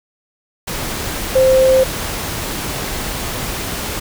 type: tone in noise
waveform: sine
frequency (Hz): 523.3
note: C5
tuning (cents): 0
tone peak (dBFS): -8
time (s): 1.35-1.84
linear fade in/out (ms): 10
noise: pink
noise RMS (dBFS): -23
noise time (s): 0.67-4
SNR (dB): +12
effects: none